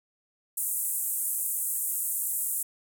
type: band-pass noise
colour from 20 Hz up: pink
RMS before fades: -30 dBFS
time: 0.57-2.63 s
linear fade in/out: 5 ms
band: 8100 to 16000 Hz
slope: 48 dB/octave
effects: none